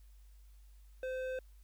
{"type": "tone with hard clipping", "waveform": "sine", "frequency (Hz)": 516, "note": "C5", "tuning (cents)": -24, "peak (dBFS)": -38, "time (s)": [1.03, 1.39], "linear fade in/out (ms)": 2, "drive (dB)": 10, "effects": ["added 50 Hz sine -55 dBFS peak until 1.63 s", "white hiss -73 dBFS RMS until 1.63 s"]}